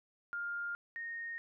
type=tone pair in turn; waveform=sine; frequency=1406 / 1852.6 Hz; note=F6 / A#6; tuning=+11 / -11 cents; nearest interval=perfect fourth; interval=478 cents; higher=second; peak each=-36 / -39 dBFS; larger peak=first; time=0.33-0.75 / 0.96-1.38 s; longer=neither; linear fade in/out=0 ms; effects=none